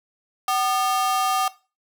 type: ring-modulated tone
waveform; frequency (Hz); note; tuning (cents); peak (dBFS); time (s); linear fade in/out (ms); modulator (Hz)
45% pulse; 987.8; B5; 0; -17; 0.48-1.48; 2; 228
effects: noise-tail reverb RT60 0.3 s tail -17 dB re dry